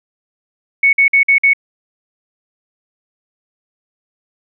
sine tone bursts, 2217 Hz, C#7, in tune, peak -7 dBFS, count 5, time 0.83-1.534 s, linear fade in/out 5 ms, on 100 ms, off 51 ms, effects none

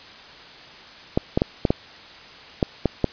clicks, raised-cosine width 2 ms, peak -4 dBFS, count 8, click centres 1.175 / 1.375 / 1.419 / 1.652 / 1.705 / 2.628 / 2.857 / 3.043 s, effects white hiss -43 dBFS RMS until 3.12 s + resampled to 11025 Hz

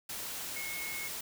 sine tone in noise, 2178 Hz, C#7, 31 cents flat, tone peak -39 dBFS, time 0.56-1.08 s, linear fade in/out 5 ms, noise white, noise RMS -40 dBFS, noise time 0.09-1.21 s, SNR -2 dB, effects none

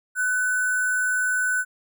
sine tone with sample-and-hold, 1500 Hz, F#6, 23 cents sharp, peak -20 dBFS, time 0.15-1.65 s, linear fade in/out 50 ms, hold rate 8820 Hz, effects none

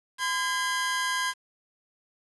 sawtooth tone pair together, 1020.5 / 1620 Hz, C6 / G#6, -44 / -43 cents, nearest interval minor sixth, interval 801 cents, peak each -25 dBFS, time 0.18-1.34 s, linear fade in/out 50 ms, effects resampled to 24000 Hz + 8-bit

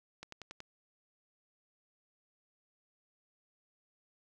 click train, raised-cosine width 0.2 ms, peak -28 dBFS, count 5, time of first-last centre 0.23-0.604 s, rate 10.7 Hz, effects none

